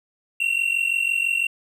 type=tone pair together; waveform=triangle; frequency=2711 / 2757 Hz; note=E7 / F7; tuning=+48 / -23 cents; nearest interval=unison; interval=29 cents; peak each=-21 dBFS; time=0.4-1.47 s; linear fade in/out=5 ms; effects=none